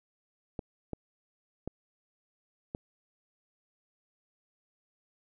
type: clicks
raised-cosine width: 2 ms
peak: -22 dBFS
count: 4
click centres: 0.592 / 0.933 / 1.676 / 2.749 s
effects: none